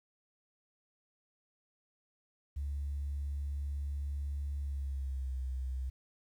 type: tone with pitch glide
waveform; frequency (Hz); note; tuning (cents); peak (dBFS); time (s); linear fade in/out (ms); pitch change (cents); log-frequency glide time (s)
sine; 71 to 64.73; C#2 to C2; +42 to -18; -33; 2.56-5.9; 10; -160; 4.58-5.37
effects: tanh soft clip ceiling -30 dBFS + 11-bit